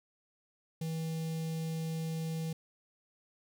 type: tone with notch filter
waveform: square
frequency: 161.5 Hz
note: E3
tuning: 35 cents flat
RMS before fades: -36 dBFS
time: 0.81-2.53 s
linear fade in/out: 5 ms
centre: 1300 Hz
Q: 0.51
effects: none